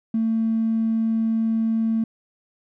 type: tone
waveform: triangle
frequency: 224.3 Hz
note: A3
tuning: 34 cents sharp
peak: -15 dBFS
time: 0.14-2.04 s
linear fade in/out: 5 ms
effects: tanh soft clip ceiling -16 dBFS